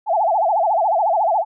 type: tone with vibrato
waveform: sine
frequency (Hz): 757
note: F#5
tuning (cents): +39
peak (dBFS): -14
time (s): 0.06-1.45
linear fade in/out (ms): 50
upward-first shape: sine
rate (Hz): 14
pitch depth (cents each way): 260
effects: none